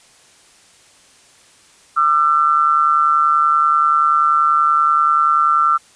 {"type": "tone pair together", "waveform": "sine", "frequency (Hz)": [1199.6, 1350], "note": ["D6", "E6"], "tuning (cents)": [36, 41], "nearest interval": "major second", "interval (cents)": 205, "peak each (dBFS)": [-15, -13], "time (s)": [1.96, 5.78], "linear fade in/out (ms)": 20, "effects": ["white hiss -49 dBFS RMS until 5.95 s", "resampled to 22050 Hz"]}